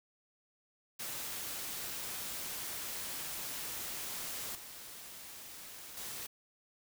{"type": "noise with level steps", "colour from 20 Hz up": "white", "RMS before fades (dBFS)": [-41, -49, -43], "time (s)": [0.99, 6.27], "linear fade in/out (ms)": 10, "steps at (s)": [4.55, 5.97], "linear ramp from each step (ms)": 2, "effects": []}